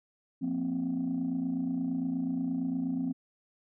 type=chord; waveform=sine; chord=F suspended fourth; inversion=none; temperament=equal; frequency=174.61 / 233.1 / 261.6 Hz; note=F3 / Bb3 / C4; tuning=0 / 0 / 0 cents; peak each=-35 / -35 / -29 dBFS; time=0.41-3.13 s; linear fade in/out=20 ms; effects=tanh soft clip ceiling -24 dBFS